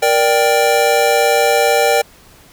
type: chord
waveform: square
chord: G minor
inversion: first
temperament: just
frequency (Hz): 470.4 / 588 / 784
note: Bb4 / D5 / G5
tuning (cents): +16 / +2 / 0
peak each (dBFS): -16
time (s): 0.02-2.02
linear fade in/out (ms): 10
effects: pink hiss -45 dBFS RMS until 2.52 s